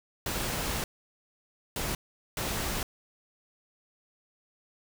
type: noise bursts at uneven times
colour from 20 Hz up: pink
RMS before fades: -32 dBFS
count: 3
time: 0.26-0.84 / 1.76-1.95 / 2.37-2.83 s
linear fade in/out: 2 ms
effects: none